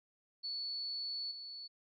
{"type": "tone with level steps", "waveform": "sine", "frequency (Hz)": 4435, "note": "C#8", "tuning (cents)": 0, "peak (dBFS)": [-37, -44], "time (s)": [0.43, 1.68], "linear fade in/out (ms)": 20, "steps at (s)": 1.31, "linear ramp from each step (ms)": 5, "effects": ["MP3 96 kbps"]}